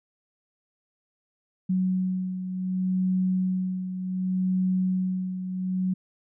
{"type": "beating tone pair", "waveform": "sine", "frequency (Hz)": [185.3, 185.97], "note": ["F#3", "F#3"], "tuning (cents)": [3, 9], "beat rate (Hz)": 0.67, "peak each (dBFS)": [-24, -31], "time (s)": [1.69, 5.94], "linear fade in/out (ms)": 10, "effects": []}